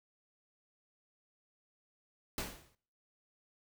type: noise with exponential decay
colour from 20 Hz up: pink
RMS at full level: -35 dBFS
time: 2.38-2.75 s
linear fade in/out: 1 ms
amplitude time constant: 80 ms
effects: noise-tail reverb RT60 0.6 s tail -24 dB re dry